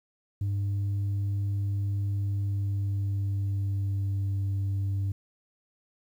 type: tone with pitch glide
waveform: sine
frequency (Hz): 99.9 to 98.13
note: G2 to G2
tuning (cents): +33 to +2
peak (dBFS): -23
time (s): 0.41-5.12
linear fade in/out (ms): 5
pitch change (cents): -31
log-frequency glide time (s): 2.27-4.39
effects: tanh soft clip ceiling -25 dBFS + 10-bit